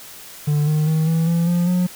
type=tone with pitch steps; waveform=triangle; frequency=148.2 / 153.07 / 158.1 / 163.3 / 168.67 / 174.22 / 179.94 Hz; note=D3 / D#3 / D#3 / E3 / E3 / F3 / F#3; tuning=+16 / -28 / +28 / -16 / +40 / -4 / -48 cents; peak=-13 dBFS; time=0.47-1.87 s; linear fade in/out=10 ms; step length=200 ms; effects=white hiss -39 dBFS RMS until 1.95 s